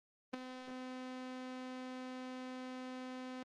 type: tone with ADSR envelope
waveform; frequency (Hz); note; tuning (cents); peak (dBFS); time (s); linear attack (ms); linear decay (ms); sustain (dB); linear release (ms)
sawtooth; 255.7; C4; -40; -31; 0.33-3.43; 10; 7; -9; 4
effects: low-pass 5000 Hz 12 dB/octave + Opus 24 kbps